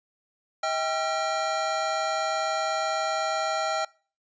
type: tone cluster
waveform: square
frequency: 639 / 791 / 1363 Hz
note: D#5 / G5 / F6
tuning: +46 / +15 / -43 cents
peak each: -30 dBFS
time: 0.63-3.85 s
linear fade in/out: 5 ms
effects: noise-tail reverb RT60 0.4 s tail -24 dB re dry + resampled to 16000 Hz